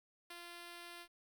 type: tone with ADSR envelope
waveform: 5% pulse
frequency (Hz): 345.9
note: F4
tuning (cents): -17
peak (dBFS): -36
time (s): 0.3-1.08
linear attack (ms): 6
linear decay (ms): 43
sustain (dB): -2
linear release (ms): 67
effects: 12-bit